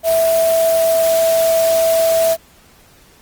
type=tone in noise; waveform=sine; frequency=657 Hz; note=E5; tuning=6 cents flat; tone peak=-11 dBFS; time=0.03-2.37 s; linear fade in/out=50 ms; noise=white; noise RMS=-24 dBFS; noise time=0.03-2.37 s; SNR=+10 dB; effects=pink hiss -48 dBFS RMS until 3.21 s + Opus 24 kbps